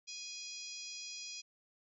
harmonic tone with a mistuned harmonic, 826 Hz, G#5, 10 cents flat, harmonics 3 / 4 / 5 / 6 / 7 / 8 / 9, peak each -51 / -53 / -53 / -48 / -49 / -55 / -57 dBFS, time 0.07-1.42 s, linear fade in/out 20 ms, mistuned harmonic 9, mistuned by -60 cents, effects none

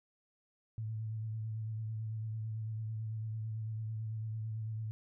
sine tone with vibrato, 110 Hz, A2, in tune, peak -36 dBFS, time 0.78-4.91 s, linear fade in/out 0 ms, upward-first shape sine, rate 9 Hz, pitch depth 30 cents each way, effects none

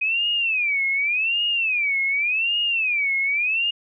sine tone with vibrato, 2489 Hz, D#7, in tune, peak -19 dBFS, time 0.01-3.71 s, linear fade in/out 10 ms, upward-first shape sine, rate 0.87 Hz, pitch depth 240 cents each way, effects none

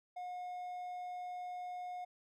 triangle tone, 721 Hz, F#5, 45 cents flat, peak -39 dBFS, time 0.16-2.05 s, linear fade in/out 10 ms, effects none

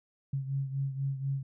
sine beating tone pair, 136 / 140.1 Hz, C#3 / C#3, -33 / +19 cents, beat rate 4.1 Hz, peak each -31 / -37 dBFS, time 0.33-1.43 s, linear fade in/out 5 ms, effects none

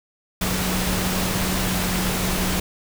sine tone in noise, 184.6 Hz, F#3, 4 cents flat, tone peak -25 dBFS, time 0.41-2.6 s, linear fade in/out 5 ms, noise pink, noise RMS -24 dBFS, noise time 0.41-2.6 s, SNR -4 dB, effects none

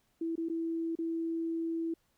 sine tone with dropouts, 329.6 Hz, E4, in tune, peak -31 dBFS, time 0.21-1.94 s, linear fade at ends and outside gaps 5 ms, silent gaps 0.356-0.378 / 0.487-0.497 / 0.954-0.987 s, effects pink hiss -74 dBFS RMS until 2.17 s

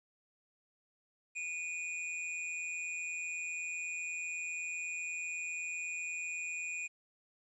square tone with amplitude modulation, 2451 Hz, D#7, 27 cents flat, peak -35 dBFS, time 1.35-6.88 s, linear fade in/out 20 ms, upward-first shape sine, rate 168 Hz, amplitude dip 60%, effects resampled to 22050 Hz + 12-bit

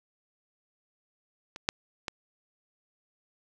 clicks, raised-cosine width 0.2 ms, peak -23 / -7 / -15 dBFS, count 3, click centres 1.561 / 1.689 / 2.082 s, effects none

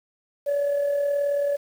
sine tone with amplitude modulation, 571 Hz, D5, 49 cents flat, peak -17 dBFS, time 0.46-1.57 s, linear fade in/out 20 ms, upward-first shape sine, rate 38.7 Hz, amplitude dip 45%, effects tanh soft clip ceiling -18 dBFS + 8-bit

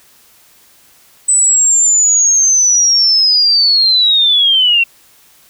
sine linear sweep, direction down, 8060 to 2701 Hz, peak -7 dBFS, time 1.28-4.84 s, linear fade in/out 10 ms, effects white hiss -47 dBFS RMS until 5.49 s

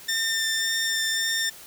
15% pulse tone with vibrato, 1800 Hz, A6, 39 cents sharp, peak -17 dBFS, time 0.08-1.5 s, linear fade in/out 10 ms, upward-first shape sine, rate 1.8 Hz, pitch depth 11 cents each way, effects white hiss -45 dBFS RMS until 1.66 s

